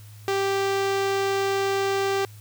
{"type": "tone with notch filter", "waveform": "sawtooth", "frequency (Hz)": 392, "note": "G4", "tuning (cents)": 0, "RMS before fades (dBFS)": -24, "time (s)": [0.28, 2.25], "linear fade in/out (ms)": 0, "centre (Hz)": 11000, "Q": 0.84, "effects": ["added 105 Hz sine -42 dBFS peak until 2.4 s", "white hiss -53 dBFS RMS until 2.4 s"]}